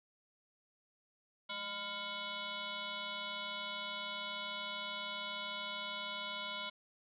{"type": "tone with frequency modulation", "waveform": "sine", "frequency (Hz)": 2200, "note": "C#7", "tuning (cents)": -14, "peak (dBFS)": -39, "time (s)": [1.49, 6.7], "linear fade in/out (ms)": 10, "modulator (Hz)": 397, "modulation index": 3.9, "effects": []}